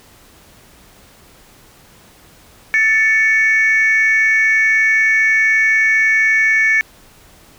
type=tone pair together; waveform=sine; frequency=1761.3 / 2232 Hz; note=A6 / C#7; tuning=+1 / +11 cents; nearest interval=major third; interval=410 cents; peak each=-12 dBFS; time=2.74-6.81 s; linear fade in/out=0 ms; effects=tanh soft clip ceiling -5 dBFS + pink hiss -46 dBFS RMS until 7.58 s